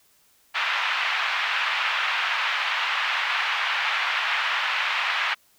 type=band-pass noise; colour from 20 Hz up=white; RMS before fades=-25 dBFS; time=0.54-5.35 s; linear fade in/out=20 ms; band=900 to 2900 Hz; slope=24 dB/octave; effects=white hiss -61 dBFS RMS until 5.58 s